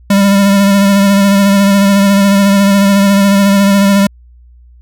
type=tone with vibrato; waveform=square; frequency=198.6 Hz; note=G3; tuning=23 cents sharp; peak=-6 dBFS; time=0.1-4.07 s; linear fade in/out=5 ms; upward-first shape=sine; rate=14 Hz; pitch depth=27 cents each way; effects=added 60 Hz sine -37 dBFS peak until 4.81 s